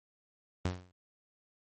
sawtooth tone with exponential decay, 90.7 Hz, F#2, 34 cents flat, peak -23 dBFS, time 0.65-0.92 s, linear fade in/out 5 ms, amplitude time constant 57 ms, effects MP3 32 kbps

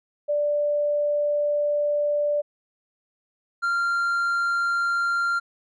sine / triangle tone pair in turn, 587.3 / 1387.2 Hz, D5 / F6, 0 / -12 cents, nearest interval octave + minor third, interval 1488 cents, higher second, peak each -20 / -19 dBFS, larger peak second, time 0.28-2.42 / 3.62-5.4 s, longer first, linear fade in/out 20 ms, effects resampled to 22050 Hz

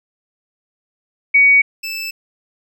sine / 25% pulse tone pair in turn, 2250 / 2637 Hz, C#7 / E7, +25 / 0 cents, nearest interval minor third, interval 275 cents, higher second, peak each -7 / -19 dBFS, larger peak first, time 1.34-1.62 / 1.83-2.11 s, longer neither, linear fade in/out 10 ms, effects none

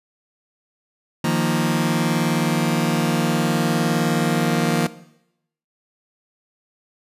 sawtooth chord, Eb suspended second, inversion none, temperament just, 155.56 / 175.01 / 233.3 Hz, Eb3 / F3 / Bb3, 0 / +4 / +2 cents, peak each -18 dBFS, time 1.24-4.87 s, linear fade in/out 5 ms, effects noise-tail reverb RT60 0.8 s tail -17 dB re dry + resampled to 32000 Hz

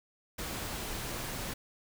pink noise, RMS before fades -38 dBFS, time 0.38-1.54 s, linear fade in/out 10 ms, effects none

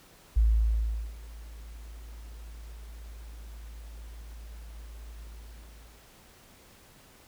sine tone with ADSR envelope, 55.1 Hz, A1, 3 cents sharp, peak -18 dBFS, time 0.36-6.16 s, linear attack 12 ms, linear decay 760 ms, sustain -23 dB, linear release 890 ms, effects pink hiss -56 dBFS RMS until 7.27 s

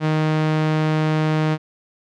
sawtooth tone with low-pass filter, 155.56 Hz, D#3, in tune, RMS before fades -19 dBFS, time 0-1.58 s, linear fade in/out 50 ms, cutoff 3500 Hz, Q 0.63, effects none

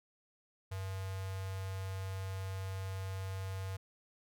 square tone with notch filter, 95.4 Hz, G2, 47 cents flat, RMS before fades -40 dBFS, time 0.71-3.77 s, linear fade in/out 10 ms, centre 290 Hz, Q 1.6, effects none

